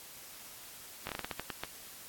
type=slowing click train; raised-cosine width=0.3 ms; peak=-20 dBFS; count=10; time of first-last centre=1.07-1.636 s; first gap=21 ms; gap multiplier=1.26; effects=white hiss -50 dBFS RMS until 2.08 s + AAC 64 kbps